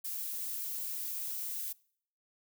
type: noise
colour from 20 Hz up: violet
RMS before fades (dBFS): -38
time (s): 0.04-1.73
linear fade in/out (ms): 10
effects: noise-tail reverb RT60 0.6 s tail -24 dB re dry